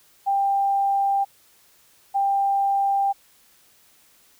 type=tone pair in turn; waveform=sine; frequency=792 / 792 Hz; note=G5 / G5; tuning=+18 / +18 cents; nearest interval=unison; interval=0 cents; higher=neither; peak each=-18 dBFS; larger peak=neither; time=0.26-1.25 / 2.14-3.13 s; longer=neither; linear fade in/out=20 ms; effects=white hiss -57 dBFS RMS until 4.39 s